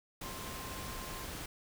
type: tone in noise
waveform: sine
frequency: 1051 Hz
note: C6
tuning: 7 cents sharp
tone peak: -49 dBFS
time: 0.23-1.25 s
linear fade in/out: 5 ms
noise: pink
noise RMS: -43 dBFS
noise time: 0.21-1.46 s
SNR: -9 dB
effects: none